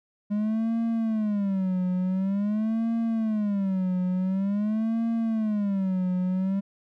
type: tone with vibrato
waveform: triangle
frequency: 204.3 Hz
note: G#3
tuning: 28 cents flat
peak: -21 dBFS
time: 0.3-6.61 s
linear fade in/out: 20 ms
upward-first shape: sine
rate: 0.47 Hz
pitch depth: 200 cents each way
effects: none